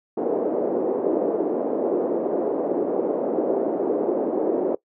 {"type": "band-pass noise", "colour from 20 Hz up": "white", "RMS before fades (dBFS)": -23, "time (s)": [0.17, 4.75], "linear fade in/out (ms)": 5, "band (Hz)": [300, 510], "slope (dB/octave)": 24, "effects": ["noise-tail reverb RT60 0.1 s tail -20 dB re dry"]}